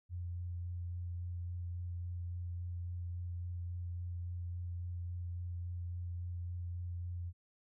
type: tone with vibrato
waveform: sine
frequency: 87.7 Hz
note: F2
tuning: 8 cents sharp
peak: -38 dBFS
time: 0.09-7.33 s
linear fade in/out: 50 ms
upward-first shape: sine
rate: 3.6 Hz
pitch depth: 12 cents each way
effects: none